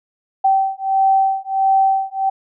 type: beating tone pair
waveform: sine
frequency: 773 / 774.5 Hz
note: G5 / G5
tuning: -24 / -21 cents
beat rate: 1.5 Hz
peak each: -16 / -16 dBFS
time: 0.44-2.3 s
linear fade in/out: 10 ms
effects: none